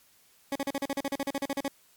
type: tone bursts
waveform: 20% pulse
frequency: 277.2 Hz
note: C#4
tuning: in tune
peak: -23 dBFS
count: 16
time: 0.52-1.681 s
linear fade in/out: 2 ms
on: 36 ms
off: 39 ms
effects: white hiss -62 dBFS RMS until 1.96 s + MP3 96 kbps